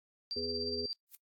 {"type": "tone with tremolo", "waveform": "sine", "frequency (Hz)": 4699, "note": "D8", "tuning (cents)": 0, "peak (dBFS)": -34, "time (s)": [0.31, 0.93], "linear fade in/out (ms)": 0, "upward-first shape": "sine", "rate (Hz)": 17, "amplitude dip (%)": 55}
{"type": "harmonic tone", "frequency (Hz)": 82.8, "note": "E2", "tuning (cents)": 8, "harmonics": [1, 3, 5, 6], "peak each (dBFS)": [-49, -43, -38, -44], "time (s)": [0.36, 0.86], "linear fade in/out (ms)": 5}
{"type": "noise with exponential growth", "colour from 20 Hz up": "violet", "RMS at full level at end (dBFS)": -43, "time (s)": [1.07, 1.15], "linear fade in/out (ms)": 0, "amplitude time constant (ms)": 16}
{"effects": ["noise-tail reverb RT60 0.1 s tail -22 dB re dry", "AAC 64 kbps"]}